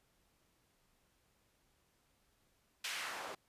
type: noise with band-pass filter sweep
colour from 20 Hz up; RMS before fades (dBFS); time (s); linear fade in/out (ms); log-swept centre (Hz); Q
white; -43; 2.84-3.35; 5; 2900 to 550; 1.1
effects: pink hiss -75 dBFS RMS until 3.48 s + resampled to 32000 Hz